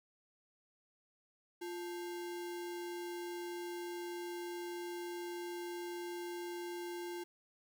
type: tone with sample-and-hold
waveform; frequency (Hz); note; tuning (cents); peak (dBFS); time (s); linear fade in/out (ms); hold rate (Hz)
sine; 349.2; F4; 0; -40; 1.61-7.24; 10; 1225
effects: none